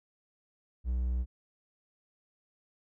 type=tone; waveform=triangle; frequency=61.74 Hz; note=B1; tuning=in tune; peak=-26 dBFS; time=0.84-1.26 s; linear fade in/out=50 ms; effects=none